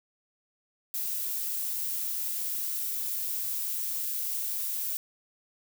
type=noise; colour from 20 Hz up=violet; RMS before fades=-32 dBFS; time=0.94-4.97 s; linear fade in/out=0 ms; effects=none